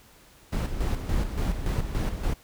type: noise with tremolo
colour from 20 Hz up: brown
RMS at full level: -25 dBFS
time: 0.52-2.34 s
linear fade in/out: 10 ms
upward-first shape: square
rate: 3.5 Hz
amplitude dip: 55%
effects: pink hiss -55 dBFS RMS until 2.43 s